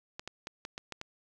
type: clicks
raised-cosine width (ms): 0.2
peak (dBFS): -22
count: 7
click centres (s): 0.195 / 0.276 / 0.471 / 0.651 / 0.779 / 0.923 / 1.014
effects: none